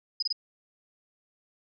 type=tone bursts; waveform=sine; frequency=5000 Hz; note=D#8; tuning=8 cents sharp; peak=-25 dBFS; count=3; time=0.2-0.327 s; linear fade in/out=5 ms; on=25 ms; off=26 ms; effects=none